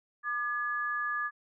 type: tone pair together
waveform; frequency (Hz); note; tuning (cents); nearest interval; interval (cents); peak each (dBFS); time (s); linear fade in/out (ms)
sine; 1200 / 1697.1; D6 / G#6; +37 / +37; tritone; 600; -33 / -32; 0.23-1.31; 50
effects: none